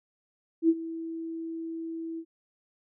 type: tone with ADSR envelope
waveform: sine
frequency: 327.9 Hz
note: E4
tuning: 9 cents flat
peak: -16 dBFS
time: 0.62-2.25 s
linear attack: 70 ms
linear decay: 47 ms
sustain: -17 dB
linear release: 65 ms
effects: none